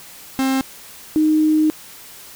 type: tone pair in turn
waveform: 45% pulse / sine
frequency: 265.6 / 309.7 Hz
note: C4 / D#4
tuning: +26 / -8 cents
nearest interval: minor third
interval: 266 cents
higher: second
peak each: -16 / -12 dBFS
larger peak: second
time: 0.39-0.61 / 1.16-1.7 s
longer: second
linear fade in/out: 0 ms
effects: white hiss -40 dBFS RMS until 2.35 s